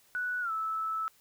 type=tone with pitch glide; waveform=sine; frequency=1478 to 1309.2 Hz; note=F#6 to E6; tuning=-2 to -12 cents; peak=-30 dBFS; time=0.15-1.08 s; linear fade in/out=0 ms; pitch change=-210 cents; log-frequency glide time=0.41-0.51 s; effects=white hiss -64 dBFS RMS until 1.2 s